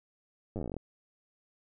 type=slowing click train; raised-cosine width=2 ms; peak=-24 dBFS; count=14; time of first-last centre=0.56-0.767 s; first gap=9 ms; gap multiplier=1.09; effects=none